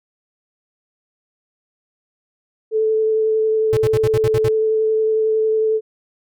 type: tone with vibrato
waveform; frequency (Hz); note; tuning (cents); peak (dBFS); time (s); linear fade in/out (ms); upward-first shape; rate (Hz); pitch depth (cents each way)
sine; 437.8; A4; -9; -14; 2.71-5.81; 50; triangle; 11; 13
type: tone bursts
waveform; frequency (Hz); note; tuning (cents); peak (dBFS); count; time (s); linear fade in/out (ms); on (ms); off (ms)
square; 118.9; A#2; +35; -19; 8; 3.73-4.482; 0; 38; 64
effects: none